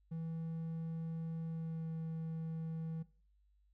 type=tone with pitch glide; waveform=triangle; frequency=163.2 to 161.7 Hz; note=E3 to E3; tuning=-17 to -33 cents; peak=-37 dBFS; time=0.11-3.03 s; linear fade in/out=10 ms; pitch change=-16 cents; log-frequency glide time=1.44-1.9 s; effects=noise-tail reverb RT60 0.4 s tail -18 dB re dry + added 50 Hz sine -68 dBFS peak until 3.73 s